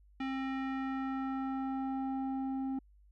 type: tone with low-pass filter sweep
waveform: square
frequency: 266.4 Hz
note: C4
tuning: 31 cents sharp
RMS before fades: -36 dBFS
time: 0.2-2.79 s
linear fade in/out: 5 ms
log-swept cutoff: 2600 to 560 Hz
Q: 1.6
effects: added 50 Hz sine -59 dBFS peak until 3.11 s